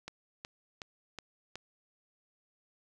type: click train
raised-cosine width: 0.2 ms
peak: -24 dBFS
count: 5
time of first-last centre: 0.08-1.556 s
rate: 2.71 Hz
effects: none